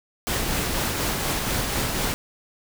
pink noise with tremolo, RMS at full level -24 dBFS, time 0.27-2.14 s, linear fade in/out 0 ms, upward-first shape triangle, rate 4.1 Hz, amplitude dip 30%, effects none

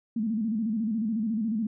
sine tone with vibrato, 220 Hz, A3, in tune, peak -25 dBFS, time 0.16-1.67 s, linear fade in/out 5 ms, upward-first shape square, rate 14 Hz, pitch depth 89 cents each way, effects none

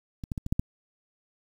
clicks, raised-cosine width 5 ms, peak -23 / -18 / -19 / -20 / -12 / -12 dBFS, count 6, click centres 0.238 / 0.318 / 0.378 / 0.464 / 0.525 / 0.595 s, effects 8-bit

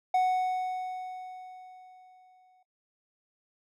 triangle tone with exponential decay, 740 Hz, F#5, in tune, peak -19 dBFS, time 0.14-2.63 s, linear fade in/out 5 ms, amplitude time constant 540 ms, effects noise-tail reverb RT60 0.1 s tail -18 dB re dry

